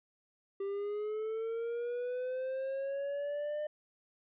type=linear sweep; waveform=triangle; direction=up; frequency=392 to 604 Hz; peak=-32 dBFS; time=0.6-3.67 s; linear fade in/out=5 ms; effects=resampled to 8000 Hz